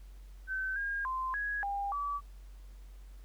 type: tone with pitch steps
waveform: sine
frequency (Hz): 1535 / 1621 / 1039 / 1664 / 802 / 1149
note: G6 / G#6 / C6 / G#6 / G5 / D6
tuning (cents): -37 / -42 / -12 / +3 / +39 / -38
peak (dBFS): -32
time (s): 0.47-2.21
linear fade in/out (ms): 50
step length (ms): 290
effects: added 47 Hz sine -47 dBFS peak until 3.24 s + pink hiss -66 dBFS RMS until 3.24 s